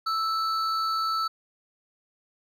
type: tone pair together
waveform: triangle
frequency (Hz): 1318.5 / 4470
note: E6 / C#8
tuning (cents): 0 / +14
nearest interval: octave + major sixth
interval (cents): 2114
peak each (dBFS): -23 / -32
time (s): 0.06-1.28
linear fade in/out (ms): 10
effects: none